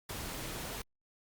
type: noise with amplitude modulation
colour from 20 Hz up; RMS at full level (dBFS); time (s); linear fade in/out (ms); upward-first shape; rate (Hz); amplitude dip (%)
pink; -39; 0.09-0.82; 5; sine; 249; 40
effects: Opus 48 kbps